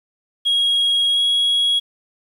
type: tone with pitch glide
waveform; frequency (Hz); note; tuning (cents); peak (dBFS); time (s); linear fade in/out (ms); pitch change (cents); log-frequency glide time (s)
sine; 3293 to 3320; G#7 to G#7; -15 to -1; -12; 0.45-1.8; 20; +14; 1.08-1.22
effects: tanh soft clip ceiling -13 dBFS + 8-bit